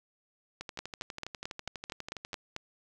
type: two click trains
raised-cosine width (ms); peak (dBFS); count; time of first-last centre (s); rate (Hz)
0.2; -19 / -22; 9 / 22; 0.79-2.564 / 0.61-2.331; 4.51 / 12.2
effects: none